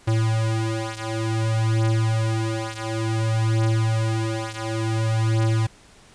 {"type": "beating tone pair", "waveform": "square", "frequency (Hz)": [111.3, 111.86], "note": ["A2", "A2"], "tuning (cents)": [20, 29], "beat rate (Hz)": 0.56, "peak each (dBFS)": [-23, -25], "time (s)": [0.07, 5.67], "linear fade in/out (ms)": 10, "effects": ["pink hiss -51 dBFS RMS until 6.14 s", "resampled to 22050 Hz"]}